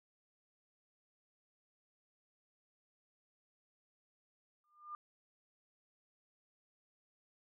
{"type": "tone with exponential growth", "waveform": "sine", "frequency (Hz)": 1203, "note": "D6", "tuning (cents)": 41, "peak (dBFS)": -40, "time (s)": [4.64, 4.95], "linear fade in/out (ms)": 1, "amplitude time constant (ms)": 66, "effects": []}